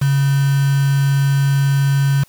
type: tone with quantisation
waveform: sine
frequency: 138.8 Hz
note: C#3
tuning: 3 cents sharp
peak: -12 dBFS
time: 0.01-2.24 s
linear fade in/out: 10 ms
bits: 4
effects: white hiss -52 dBFS RMS until 2.28 s